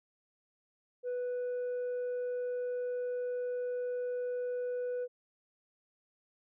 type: tone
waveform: sine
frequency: 493.9 Hz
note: B4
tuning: in tune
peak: -30 dBFS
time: 1.03-5.08 s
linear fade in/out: 50 ms
effects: tanh soft clip ceiling -32 dBFS